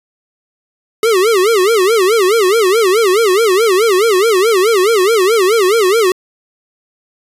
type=tone with vibrato; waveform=square; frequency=411.3 Hz; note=G#4; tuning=17 cents flat; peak=-9 dBFS; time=1.03-6.12 s; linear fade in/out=2 ms; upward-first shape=sine; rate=4.7 Hz; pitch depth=220 cents each way; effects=resampled to 32000 Hz